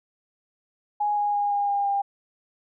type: tone with pitch steps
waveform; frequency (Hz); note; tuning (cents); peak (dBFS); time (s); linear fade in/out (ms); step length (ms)
sine; 830.6 / 824.4 / 818.2 / 812.1 / 806 / 800; G#5 / G#5 / G#5 / G#5 / G5 / G5; 0 / -13 / -26 / -39 / +48 / +35; -21; 1-2.02; 10; 170
effects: none